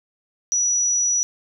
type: tone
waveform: sine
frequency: 5870 Hz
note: F#8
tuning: 15 cents flat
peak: -17 dBFS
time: 0.52-1.23 s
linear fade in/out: 0 ms
effects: none